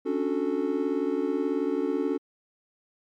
triangle chord, D major seventh, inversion third, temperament just, 275.3 / 293.7 / 367.1 / 440.5 Hz, C#4 / D4 / F#4 / A4, -12 / 0 / -14 / +2 cents, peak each -28 dBFS, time 0.05-2.18 s, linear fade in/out 20 ms, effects MP3 96 kbps

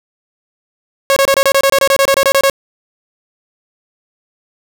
sawtooth tone bursts, 548 Hz, C#5, 20 cents flat, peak -4 dBFS, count 16, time 1.1-2.498 s, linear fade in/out 0 ms, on 63 ms, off 26 ms, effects none

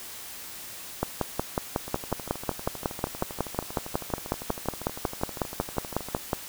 two click trains, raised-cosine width 1 ms, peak -10 / -22 dBFS, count 30 / 55, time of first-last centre 1.03-6.332 / 1.88-6.166 s, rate 5.47 / 12.6 Hz, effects white hiss -41 dBFS RMS until 6.48 s

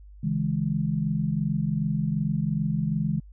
sine chord, C# minor, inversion none, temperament equal with one note detuned, 138.59 / 161.24 / 207.7 Hz, C#3 / E3 / G#3, 0 / -38 / 0 cents, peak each -29 / -26 / -28 dBFS, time 0.23-3.2 s, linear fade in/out 10 ms, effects added 50 Hz sine -44 dBFS peak until 3.32 s

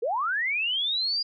sine linear sweep, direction up, 415.3 to 4891 Hz, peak -24 dBFS, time 0.02-1.23 s, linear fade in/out 10 ms, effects none

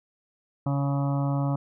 harmonic tone, 140 Hz, C#3, 18 cents sharp, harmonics 1 / 2 / 4 / 5 / 6 / 7 / 8 / 9, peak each -24 / -30 / -36 / -38 / -40 / -41 / -42 / -43 dBFS, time 0.66-1.56 s, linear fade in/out 5 ms, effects none

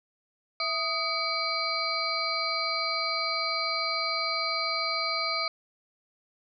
sine tone cluster, 660 / 1248 / 2273 / 4140 / 4687 Hz, E5 / D#6 / C#7 / C8 / D8, +2 / +5 / +43 / -19 / -4 cents, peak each -36 / -32 / -33 / -33 / -32 dBFS, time 0.6-5.48 s, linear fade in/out 2 ms, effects none

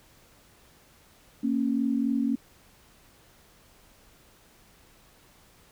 sine tone pair together, 231.5 / 275.3 Hz, A#3 / C#4, -12 / -12 cents, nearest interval minor third, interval 300 cents, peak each -26 dBFS, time 1.43-2.36 s, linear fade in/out 10 ms, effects pink hiss -58 dBFS RMS until 5.71 s

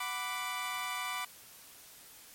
20% pulse chord, B minor, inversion second, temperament equal with one note detuned, 740 / 990.6 / 1174.7 Hz, F#5 / B5 / D6, 0 / +5 / 0 cents, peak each -38 / -34 / -33 dBFS, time 0-1.25 s, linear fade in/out 5 ms, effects white hiss -54 dBFS RMS until 2.34 s + MP3 64 kbps

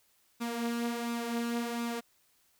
sawtooth tone with flanger, 235.2 Hz, A#3, 16 cents sharp, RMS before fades -34 dBFS, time 0.4-2.01 s, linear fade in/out 20 ms, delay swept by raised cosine 0.8 to 5 ms, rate 1.4 Hz, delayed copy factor +0.5, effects white hiss -69 dBFS RMS until 2.59 s

